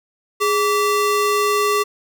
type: ring-modulated tone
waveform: square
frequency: 784 Hz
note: G5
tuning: in tune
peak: -13 dBFS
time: 0.4-1.84 s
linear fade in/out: 20 ms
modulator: 369 Hz
effects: none